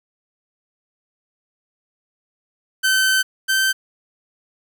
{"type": "tone pair in turn", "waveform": "sawtooth", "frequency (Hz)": [1536, 1549.4], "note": ["G6", "G6"], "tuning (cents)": [-36, -21], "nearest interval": "unison", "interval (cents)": 15, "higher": "second", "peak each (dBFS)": [-11, -12], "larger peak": "first", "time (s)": [[2.83, 3.23], [3.48, 3.73]], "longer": "first", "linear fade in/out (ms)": 20, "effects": []}